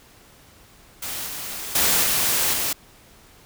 white noise with level steps, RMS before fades -30 / -32 / -19 / -21 / -24 dBFS, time 1.02-2.73 s, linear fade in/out 5 ms, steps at 1.26 / 1.75 / 2.03 / 2.53 s, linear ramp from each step 5 ms, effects pink hiss -51 dBFS RMS until 3.45 s

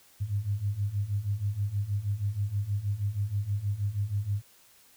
sine beating tone pair, 98 / 104.3 Hz, G2 / G#2, 0 / +8 cents, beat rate 6.3 Hz, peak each -32 / -29 dBFS, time 0.2-4.42 s, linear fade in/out 20 ms, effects white hiss -59 dBFS RMS until 4.96 s

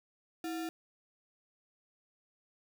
sine tone with sample-and-hold, 326.1 Hz, E4, 19 cents flat, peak -35 dBFS, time 0.44-0.69 s, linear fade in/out 2 ms, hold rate 1050 Hz, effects none

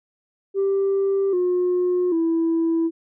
sine tone with pitch steps, 392 / 359.5 / 329.6 Hz, G4 / F#4 / E4, 0 / -50 / 0 cents, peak -16 dBFS, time 0.54-2.91 s, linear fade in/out 50 ms, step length 790 ms, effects tanh soft clip ceiling -15 dBFS

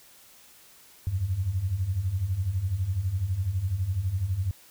sine beating tone pair, 85.7 / 97.7 Hz, F2 / G2, -32 / -5 cents, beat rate 12 Hz, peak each -31 / -26 dBFS, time 1.07-4.51 s, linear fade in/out 0 ms, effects white hiss -54 dBFS RMS until 4.7 s

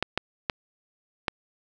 clicks, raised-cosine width 0.3 ms, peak -8 dBFS, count 4, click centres 0.026 / 0.176 / 0.498 / 1.282 s, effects none

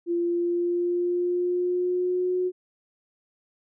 sine tone with pitch glide, 344.1 to 364.6 Hz, F4 to F#4, -26 to -25 cents, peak -22 dBFS, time 0.06-2.52 s, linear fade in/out 50 ms, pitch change +101 cents, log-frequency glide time 0.16-2.38 s, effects none

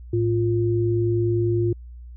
sine tone pair together, 109.99 / 349.2 Hz, A2 / F4, 0 / 0 cents, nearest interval octave + minor sixth, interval 2000 cents, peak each -21 dBFS, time 0.13-1.73 s, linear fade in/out 5 ms, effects added 60 Hz sine -37 dBFS peak until 2.16 s

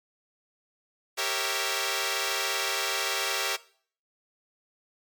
5% pulse chord, G diminished seventh, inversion none, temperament equal, 392 / 466.2 / 554.4 / 659.3 Hz, G4 / Bb4 / Db5 / Fb5, 0 / 0 / 0 / 0 cents, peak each -21 dBFS, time 1.17-3.57 s, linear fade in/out 20 ms, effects noise-tail reverb RT60 0.5 s tail -19 dB re dry + MP3 96 kbps

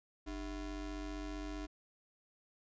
square ring-modulated tone, 174.61 Hz, F3, in tune, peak -38 dBFS, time 0.26-1.67 s, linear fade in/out 20 ms, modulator 127 Hz, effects resampled to 16000 Hz

